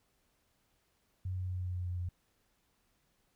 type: tone with pitch steps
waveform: sine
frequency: 92.5 / 91.86 / 91.23 / 90.6 / 89.97 / 89.35 / 88.73 Hz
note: F#2 / F#2 / F#2 / F#2 / F#2 / F2 / F2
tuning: 0 / -12 / -24 / -36 / -48 / +40 / +28 cents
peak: -34 dBFS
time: 1.25-2.09 s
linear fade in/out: 5 ms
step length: 120 ms
effects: pink hiss -75 dBFS RMS until 3.35 s